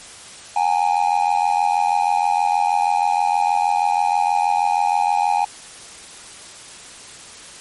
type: tone with amplitude modulation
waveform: triangle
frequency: 821 Hz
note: G#5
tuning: 20 cents flat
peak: -9 dBFS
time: 0.56-5.45 s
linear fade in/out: 5 ms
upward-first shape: sine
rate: 86.3 Hz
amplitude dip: 95%
effects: white hiss -39 dBFS RMS until 7.6 s + MP3 48 kbps

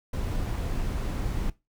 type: noise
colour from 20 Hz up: brown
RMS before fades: -29 dBFS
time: 0.13-1.5 s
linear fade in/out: 5 ms
effects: noise-tail reverb RT60 0.2 s tail -17 dB re dry

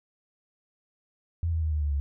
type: tone with pitch steps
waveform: sine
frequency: 84 / 81.14 / 78.37 / 75.71 / 73.13 / 70.64 Hz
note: E2 / E2 / D#2 / D#2 / D2 / C#2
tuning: +33 / -27 / +13 / -47 / -7 / +33 cents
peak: -24 dBFS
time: 1.43-2 s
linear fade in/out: 0 ms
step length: 95 ms
effects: none

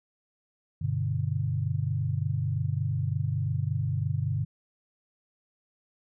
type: chord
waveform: sine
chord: G major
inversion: none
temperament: equal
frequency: 98 / 123.47 / 146.83 Hz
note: G2 / B2 / D3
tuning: 0 / 0 / 0 cents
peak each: -30 dBFS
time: 0.81-4.45 s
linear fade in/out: 10 ms
effects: none

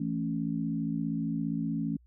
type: chord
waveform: sine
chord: A major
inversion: second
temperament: equal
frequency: 164.81 / 220 / 277.2 Hz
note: E3 / A3 / C#4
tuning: 0 / 0 / 0 cents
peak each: -33 dBFS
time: 0-1.97 s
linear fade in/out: 5 ms
effects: added 60 Hz sine -57 dBFS peak until 2.06 s

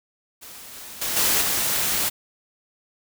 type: noise with level steps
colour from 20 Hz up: white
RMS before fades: -41 / -39 / -26 / -20 / -23 dBFS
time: 0.41-2.1 s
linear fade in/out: 20 ms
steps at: 0.73 / 1.01 / 1.16 / 1.41 s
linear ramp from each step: 10 ms
effects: none

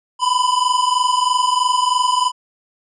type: tone pair together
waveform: square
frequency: 987.8 / 1010.9 Hz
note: B5 / B5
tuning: 0 / +40 cents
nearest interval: unison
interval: 40 cents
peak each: -18 dBFS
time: 0.19-2.32 s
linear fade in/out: 50 ms
effects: resampled to 22050 Hz

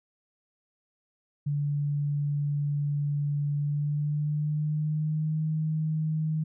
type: tone with pitch glide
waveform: sine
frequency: 145 to 156.31 Hz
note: D3 to D#3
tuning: -22 to +8 cents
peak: -25 dBFS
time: 1.46-6.44 s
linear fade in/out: 10 ms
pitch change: +130 cents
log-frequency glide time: 3.55-5.43 s
effects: none

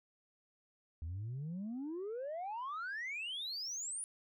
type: exponential sweep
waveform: sine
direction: up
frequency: 76.4 to 9870 Hz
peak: -37 dBFS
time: 1.02-4.04 s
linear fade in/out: 0 ms
effects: tanh soft clip ceiling -37 dBFS

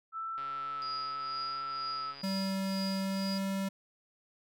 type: tone with vibrato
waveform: sine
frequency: 1318.5 Hz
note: E6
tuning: in tune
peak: -35 dBFS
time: 0.12-2.15 s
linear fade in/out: 50 ms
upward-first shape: sine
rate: 0.84 Hz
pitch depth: 19 cents each way
type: click train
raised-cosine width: 0.3 ms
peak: -34 dBFS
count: 256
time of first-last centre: 0.38-2.215 s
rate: 139 Hz
type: tone with tremolo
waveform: sine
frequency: 4883 Hz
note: D#8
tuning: 33 cents flat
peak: -37 dBFS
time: 0.82-3.38 s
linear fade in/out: 0 ms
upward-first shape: triangle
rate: 2.1 Hz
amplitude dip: 85%
type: tone with pitch glide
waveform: square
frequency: 193 to 194.23 Hz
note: G3 to G3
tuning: -27 to -16 cents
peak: -32 dBFS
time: 2.23-3.69 s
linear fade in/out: 10 ms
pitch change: +11 cents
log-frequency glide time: 2.99-3.29 s
effects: none

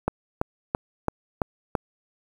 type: click train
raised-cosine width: 1 ms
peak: -8 dBFS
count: 6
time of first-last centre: 0.08-1.752 s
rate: 2.99 Hz
effects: 7-bit

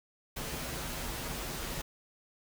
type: noise with comb filter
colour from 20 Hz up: pink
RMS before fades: -38 dBFS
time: 0.36-1.82 s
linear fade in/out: 10 ms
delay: 10 ms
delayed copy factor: -0.65
effects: none

